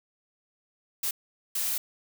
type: noise bursts at uneven times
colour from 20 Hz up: blue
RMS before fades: -29 dBFS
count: 2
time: 1.03-1.11 / 1.55-1.78 s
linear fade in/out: 5 ms
effects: none